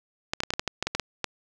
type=clicks; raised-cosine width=0.2 ms; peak=-9 dBFS; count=12; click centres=0.335 / 0.404 / 0.435 / 0.505 / 0.537 / 0.595 / 0.677 / 0.826 / 0.87 / 0.95 / 0.997 / 1.243 s; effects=none